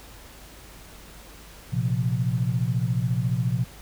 sine chord, Bb suspended second, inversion none, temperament equal, 116.54 / 130.81 / 174.61 Hz, Bb2 / C3 / F3, 0 / 0 / 0 cents, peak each -25 / -25 / -29 dBFS, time 1.72-3.65 s, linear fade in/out 20 ms, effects added 50 Hz sine -48 dBFS peak until 3.81 s + pink hiss -47 dBFS RMS until 3.81 s

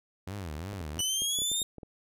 sawtooth tone with vibrato, 87.31 Hz, F2, in tune, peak -32 dBFS, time 0.27-1.01 s, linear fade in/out 5 ms, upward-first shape sine, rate 2.8 Hz, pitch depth 280 cents each way
clicks, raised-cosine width 2 ms, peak -30 dBFS, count 10, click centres 0.732 / 0.81 / 0.972 / 1.22 / 1.388 / 1.419 / 1.516 / 1.618 / 1.783 / 1.832 s
20% pulse linear sweep, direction up, 2956 to 3706 Hz, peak -22 dBFS, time 0.99-1.63 s, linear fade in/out 2 ms
effects none

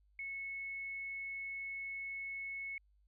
sine tone, 2198 Hz, C#7, 15 cents flat, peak -40 dBFS, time 0.19-2.78 s, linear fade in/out 2 ms, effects added 50 Hz sine -67 dBFS peak until 3.07 s

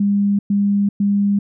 sine tone bursts, 201.7 Hz, G3, 50 cents sharp, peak -13 dBFS, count 3, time 0-1.39 s, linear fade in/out 5 ms, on 390 ms, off 110 ms, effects none

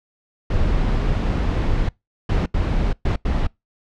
brown noise bursts at uneven times, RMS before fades -19 dBFS, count 5, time 0.5-1.89 / 2.29-2.46 / 2.54-2.93 / 3.05-3.16 / 3.25-3.47 s, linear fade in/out 5 ms, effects noise-tail reverb RT60 0.2 s tail -25 dB re dry + low-pass 4000 Hz 12 dB/octave

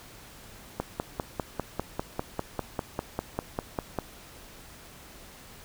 click train, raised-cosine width 1 ms, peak -14 dBFS, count 17, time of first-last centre 0.8-3.987 s, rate 5.02 Hz, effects pink hiss -49 dBFS RMS until 5.64 s

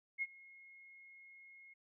sine tone with ADSR envelope, 2158 Hz, C#7, 47 cents flat, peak -33 dBFS, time 0.18-1.74 s, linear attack 41 ms, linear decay 39 ms, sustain -23 dB, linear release 12 ms, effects none

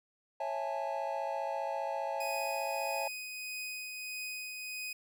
triangle chord, A major seventh, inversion first, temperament just, 550 / 660 / 825 / 880 Hz, C#5 / E5 / G#5 / A5, -14 / +2 / -12 / 0 cents, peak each -37 dBFS, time 0.4-3.08 s, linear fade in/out 5 ms
sawtooth tone with tremolo, 2500 Hz, D#7, 8 cents sharp, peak -34 dBFS, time 2.2-4.93 s, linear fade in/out 5 ms, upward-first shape triangle, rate 1.6 Hz, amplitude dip 35%
effects none

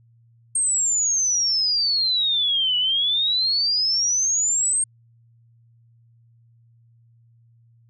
sine exponential two-way sweep, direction down then up, 8580 to 2931 to 8580 Hz, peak -18 dBFS, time 0.55-4.84 s, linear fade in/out 5 ms, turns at 2.77 s, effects added 116 Hz sine -53 dBFS peak until 7.89 s

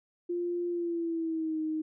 sine tone with pitch glide, 349.2 to 312.9 Hz, F4 to D#4, 0 to +10 cents, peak -29 dBFS, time 0.29-1.82 s, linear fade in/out 10 ms, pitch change -190 cents, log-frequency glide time 0.69-1.6 s, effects none

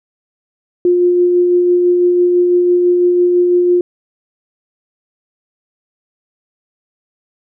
sine tone with tremolo, 354.6 Hz, F4, 26 cents sharp, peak -7 dBFS, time 0.85-3.81 s, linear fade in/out 2 ms, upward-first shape sine, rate 6 Hz, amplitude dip 25%, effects none

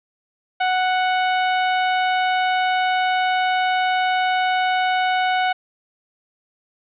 sawtooth tone, 740 Hz, F#5, in tune, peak -13 dBFS, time 0.6-5.53 s, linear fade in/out 10 ms, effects resampled to 8000 Hz + 9-bit

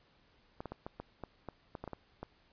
clicks, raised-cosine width 1 ms, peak -27 dBFS, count 12, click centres 0.605 / 0.657 / 0.72 / 0.865 / 1 / 1.237 / 1.487 / 1.752 / 1.84 / 1.877 / 1.933 / 2.23 s, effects pink hiss -68 dBFS RMS until 2.52 s + resampled to 11025 Hz

